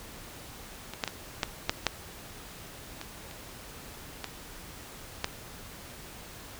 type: clicks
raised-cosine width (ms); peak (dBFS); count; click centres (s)
0.2; -21 / -10 / -14 / -9 / -7 / -6 / -20 / -27 / -16 / -10; 10; 0.936 / 1.038 / 1.077 / 1.432 / 1.695 / 1.867 / 3.014 / 3.312 / 4.243 / 5.244
effects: pink hiss -46 dBFS RMS until 6.59 s